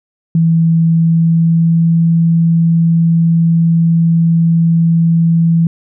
sine tone with pitch glide, 164.5 to 166.12 Hz, E3 to E3, -3 to +14 cents, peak -7 dBFS, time 0.35-5.67 s, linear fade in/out 2 ms, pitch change +17 cents, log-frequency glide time 0.87-1.96 s, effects none

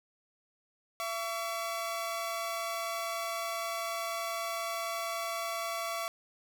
sawtooth tone pair together, 674 / 1133.5 Hz, E5 / C#6, +38 / +38 cents, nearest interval major sixth, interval 900 cents, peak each -32 / -33 dBFS, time 1-6.08 s, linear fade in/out 0 ms, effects none

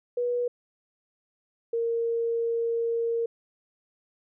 sine tone pair in turn, 486 / 463.2 Hz, B4 / A#4, -28 / -11 cents, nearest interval minor second, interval 83 cents, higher first, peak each -24 dBFS, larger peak neither, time 0.17-0.48 / 1.73-3.26 s, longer second, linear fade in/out 5 ms, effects none

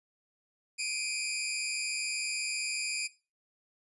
15% pulse tone pair together, 2347 / 2487 Hz, D7 / D#7, -2 / -1 cents, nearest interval minor second, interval 101 cents, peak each -29 / -27 dBFS, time 0.78-3.08 s, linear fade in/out 20 ms, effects noise-tail reverb RT60 0.3 s tail -19 dB re dry + resampled to 24000 Hz

